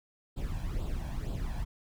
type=noise with flanger; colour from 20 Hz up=brown; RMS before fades=-34 dBFS; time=0.36-1.65 s; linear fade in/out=20 ms; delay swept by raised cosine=0.24 to 1.24 ms; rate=2.1 Hz; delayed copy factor=+0.7; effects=none